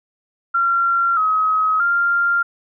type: tone with pitch steps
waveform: sine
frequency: 1374 / 1272 / 1393 Hz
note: F6 / D#6 / F6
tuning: -29 / +38 / -5 cents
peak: -14 dBFS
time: 0.54-2.43 s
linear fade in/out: 10 ms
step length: 630 ms
effects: none

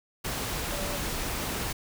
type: tone in noise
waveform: sine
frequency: 579 Hz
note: D5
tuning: 25 cents flat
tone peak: -38 dBFS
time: 0.71-0.97 s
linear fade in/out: 10 ms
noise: pink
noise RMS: -32 dBFS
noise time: 0.24-1.73 s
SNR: -9 dB
effects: none

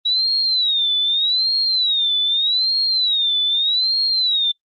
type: tone with vibrato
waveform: sine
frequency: 3852 Hz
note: B7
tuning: 44 cents flat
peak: -15 dBFS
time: 0.05-4.52 s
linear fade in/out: 10 ms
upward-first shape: sine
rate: 0.82 Hz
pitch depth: 170 cents each way
effects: noise-tail reverb RT60 0.1 s tail -22 dB re dry + Opus 32 kbps

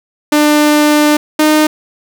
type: tone pair in turn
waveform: sawtooth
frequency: 298.6 / 306.6 Hz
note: D4 / D#4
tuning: +29 / -25 cents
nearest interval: unison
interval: 46 cents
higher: second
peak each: -3 dBFS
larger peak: neither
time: 0.32-1.17 / 1.39-1.67 s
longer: first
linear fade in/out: 5 ms
effects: none

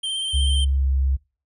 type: tone with vibrato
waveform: square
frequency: 3136 Hz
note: G7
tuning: in tune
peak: -24 dBFS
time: 0.03-0.65 s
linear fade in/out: 10 ms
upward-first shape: triangle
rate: 16 Hz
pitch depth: 32 cents each way
type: tone with pitch glide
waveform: sine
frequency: 68 to 67.1 Hz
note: C#2 to C2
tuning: -33 to +44 cents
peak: -17 dBFS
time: 0.33-1.17 s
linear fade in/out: 20 ms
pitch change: -23 cents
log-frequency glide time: 0.77-0.86 s
effects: noise-tail reverb RT60 0.4 s tail -26 dB re dry + resampled to 24000 Hz

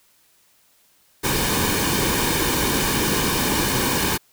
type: noise with comb filter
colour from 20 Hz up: pink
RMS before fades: -21 dBFS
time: 1.23-4.18 s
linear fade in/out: 20 ms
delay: 1.5 ms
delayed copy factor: -0.6
effects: white hiss -59 dBFS RMS until 4.32 s

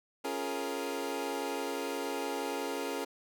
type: chord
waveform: 25% pulse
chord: Bb minor seventh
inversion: first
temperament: equal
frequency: 277.2 / 349.2 / 415.3 / 466.2 Hz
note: Db4 / F4 / Ab4 / Bb4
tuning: 0 / 0 / 0 / 0 cents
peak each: -35 / -38 / -35 / -35 dBFS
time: 0.24-3.05 s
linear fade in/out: 10 ms
effects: none

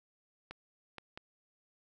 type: clicks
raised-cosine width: 0.3 ms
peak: -28 dBFS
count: 3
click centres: 0.51 / 0.983 / 1.175 s
effects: none

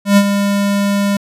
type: tone with ADSR envelope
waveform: square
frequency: 201 Hz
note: G3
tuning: 44 cents sharp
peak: -5 dBFS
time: 0.05-1.17 s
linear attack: 120 ms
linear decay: 58 ms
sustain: -8 dB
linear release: 4 ms
effects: resampled to 32000 Hz

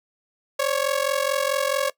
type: ring-modulated tone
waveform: sawtooth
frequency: 554.4 Hz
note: C#5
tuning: in tune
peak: -14 dBFS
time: 0.59-1.9 s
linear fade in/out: 5 ms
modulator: 22.3 Hz
effects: noise-tail reverb RT60 0.1 s tail -20 dB re dry

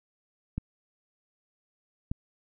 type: clicks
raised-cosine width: 5 ms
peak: -18 dBFS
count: 2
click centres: 0.58 / 2.115 s
effects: none

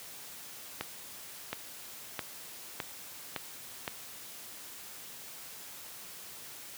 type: accelerating click train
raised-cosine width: 0.3 ms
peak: -17 dBFS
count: 6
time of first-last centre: 0.81-3.878 s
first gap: 720 ms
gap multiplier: 0.92
effects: white hiss -47 dBFS RMS until 6.77 s + high-pass 80 Hz 12 dB/octave

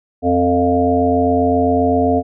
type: harmonic tone with a mistuned harmonic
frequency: 87.6 Hz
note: F2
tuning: 6 cents sharp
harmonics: 1 / 3 / 5 / 7 / 8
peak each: -22 / -16 / -18 / -21 / -17 dBFS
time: 0.22-2.23 s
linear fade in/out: 50 ms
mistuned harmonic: 5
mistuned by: +27 cents
effects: none

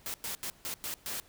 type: noise bursts at uneven times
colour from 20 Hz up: white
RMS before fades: -37 dBFS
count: 6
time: 0.06-0.14 / 0.24-0.35 / 0.43-0.5 / 0.65-0.74 / 0.84-0.94 / 1.06-1.2 s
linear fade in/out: 0 ms
effects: pink hiss -60 dBFS RMS until 1.28 s

